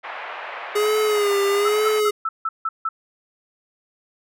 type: band-pass noise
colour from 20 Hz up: pink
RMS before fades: -33 dBFS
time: 0.03-2.01 s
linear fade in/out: 20 ms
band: 630 to 2500 Hz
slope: 24 dB/octave
type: tone with vibrato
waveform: square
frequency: 413.6 Hz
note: G#4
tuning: 7 cents flat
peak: -18 dBFS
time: 0.75-2.11 s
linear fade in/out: 10 ms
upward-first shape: sine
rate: 1.1 Hz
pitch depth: 67 cents each way
type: tone bursts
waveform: sine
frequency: 1318.5 Hz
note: E6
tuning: in tune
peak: -20 dBFS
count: 7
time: 1.65-2.89 s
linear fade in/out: 5 ms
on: 40 ms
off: 160 ms
effects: none